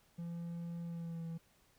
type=tone with pitch glide; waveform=triangle; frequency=170 to 165.26 Hz; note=F3 to E3; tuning=-46 to +5 cents; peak=-38 dBFS; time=0.18-1.38 s; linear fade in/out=10 ms; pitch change=-49 cents; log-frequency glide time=0.84-1.26 s; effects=pink hiss -70 dBFS RMS until 1.78 s